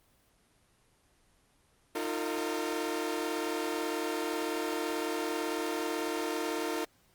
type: chord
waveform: sawtooth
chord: Eb suspended second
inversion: none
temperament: equal with one note detuned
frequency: 311.1 / 349.2 / 454.7 Hz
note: Eb4 / F4 / Bb4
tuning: 0 / 0 / -43 cents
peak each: -32 dBFS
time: 1.95-6.85 s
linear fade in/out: 5 ms
effects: pink hiss -67 dBFS RMS until 7.14 s + Opus 24 kbps